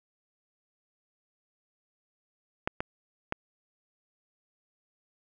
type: clicks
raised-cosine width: 0.5 ms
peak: -12 / -15 / -14 dBFS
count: 3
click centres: 2.675 / 2.805 / 3.324 s
effects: none